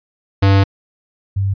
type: tone pair in turn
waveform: square / sine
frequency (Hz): 98 / 98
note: G2 / G2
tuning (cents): 0 / 0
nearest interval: unison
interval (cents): 0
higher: neither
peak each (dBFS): -9 / -14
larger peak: first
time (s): 0.42-0.64 / 1.36-1.54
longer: first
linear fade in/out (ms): 10
effects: resampled to 11025 Hz